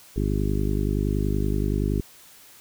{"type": "harmonic tone", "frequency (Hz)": 50.6, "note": "G#1", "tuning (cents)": -44, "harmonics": [1, 2, 3, 4, 5, 6, 7, 8], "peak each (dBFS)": [-25, -28, -30, -31, -32, -33, -33, -34], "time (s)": [0.16, 2.01], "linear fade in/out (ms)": 5, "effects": ["white hiss -50 dBFS RMS until 2.6 s"]}